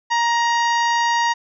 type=harmonic tone with a mistuned harmonic; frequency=939 Hz; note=A#5; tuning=12 cents sharp; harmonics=1 / 2 / 3 / 4 / 5 / 6 / 7; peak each=-17 / -22 / -31 / -32 / -32 / -34 / -35 dBFS; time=0.1-1.34 s; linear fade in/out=20 ms; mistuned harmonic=3; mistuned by=+17 cents; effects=none